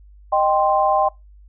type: chord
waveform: sine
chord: C minor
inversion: first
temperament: equal with one note detuned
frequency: 618 / 784 / 1046.5 Hz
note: Eb5 / G5 / C6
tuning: -12 / 0 / 0 cents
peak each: -19 / -17 / -20 dBFS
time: 0.32-1.09 s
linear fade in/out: 10 ms
effects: noise-tail reverb RT60 0.2 s tail -22 dB re dry + added 50 Hz sine -43 dBFS peak until 1.48 s